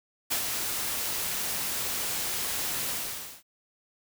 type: noise with ADSR envelope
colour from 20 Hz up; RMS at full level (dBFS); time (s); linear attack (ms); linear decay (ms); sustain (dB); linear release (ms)
white; -27; 0.3-3.43; 19; 81; -4; 530
effects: none